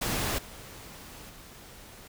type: noise with level steps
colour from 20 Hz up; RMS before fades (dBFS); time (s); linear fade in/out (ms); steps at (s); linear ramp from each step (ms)
pink; -30 / -46 / -49; 0.01-2.08; 10; 0.38 / 1.29; 5
effects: none